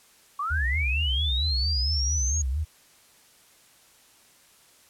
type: linear sweep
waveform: sine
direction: up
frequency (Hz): 1100 to 6660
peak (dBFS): -26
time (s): 0.39-2.42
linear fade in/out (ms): 5
type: tone with vibrato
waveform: sine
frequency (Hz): 70.9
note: C#2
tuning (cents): +40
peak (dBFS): -24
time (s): 0.5-2.65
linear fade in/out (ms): 20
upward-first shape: sine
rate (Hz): 4.4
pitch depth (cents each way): 190
effects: white hiss -57 dBFS RMS until 4.89 s + low-pass 12000 Hz 12 dB/octave